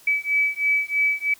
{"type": "beating tone pair", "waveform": "sine", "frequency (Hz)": [2291, 2294.1], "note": ["D7", "D7"], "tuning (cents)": [-44, -41], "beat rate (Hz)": 3.1, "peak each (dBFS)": -22, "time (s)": [0.07, 1.34], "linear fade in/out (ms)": 5, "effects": ["white hiss -51 dBFS RMS until 1.39 s"]}